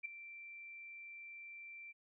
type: tone with ADSR envelope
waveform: sine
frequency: 2349 Hz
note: D7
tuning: in tune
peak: -36 dBFS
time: 0.03-1.93 s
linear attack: 23 ms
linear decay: 7 ms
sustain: -13 dB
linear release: 26 ms
effects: none